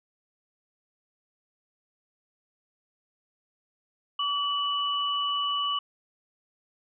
sine tone pair together, 1145.9 / 2960 Hz, D6 / F#7, -43 / 0 cents, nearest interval octave + major third, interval 1643 cents, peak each -28 dBFS, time 4.19-5.79 s, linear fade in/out 5 ms, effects none

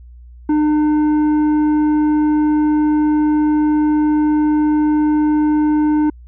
triangle tone with tanh clipping, 302.4 Hz, D#4, 49 cents flat, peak -13 dBFS, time 0.49-6.1 s, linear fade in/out 5 ms, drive 12 dB, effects added 60 Hz sine -36 dBFS peak until 6.27 s

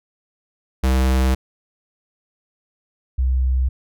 square / sine tone pair in turn, 65 / 64.25 Hz, C2 / C2, -11 / -31 cents, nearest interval unison, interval 20 cents, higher first, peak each -15 dBFS, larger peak neither, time 0.83-1.35 / 3.18-3.69 s, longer first, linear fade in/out 10 ms, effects none

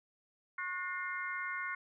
harmonic tone with a mistuned harmonic, 363.5 Hz, F#4, 31 cents flat, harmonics 3 / 4 / 5 / 6, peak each -42 / -40 / -44 / -41 dBFS, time 0.58-1.75 s, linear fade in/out 5 ms, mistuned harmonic 6, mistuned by -55 cents, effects none

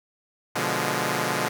5% pulse chord, B diminished seventh, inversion none, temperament equal, 123.47 / 146.83 / 174.61 / 207.7 Hz, B2 / D3 / F3 / Ab3, 0 / 0 / 0 / 0 cents, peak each -18 dBFS, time 0.55-1.49 s, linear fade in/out 10 ms, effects none

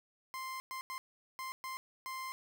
30% pulse tone bursts at uneven times, 1046.5 Hz, C6, in tune, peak -37 dBFS, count 6, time 0.34-0.6 / 0.71-0.81 / 0.9-0.98 / 1.39-1.52 / 1.64-1.77 / 2.06-2.32 s, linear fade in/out 0 ms, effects none

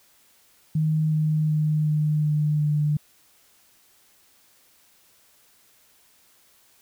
sine tone with pitch steps, 155.9 / 154.56 / 153.22 / 151.9 / 150.59 / 149.29 Hz, D#3 / D#3 / D#3 / D#3 / D3 / D3, +4 / -11 / -26 / -41 / +44 / +29 cents, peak -19 dBFS, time 0.75-2.97 s, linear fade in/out 5 ms, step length 370 ms, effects white hiss -59 dBFS RMS until 6.81 s

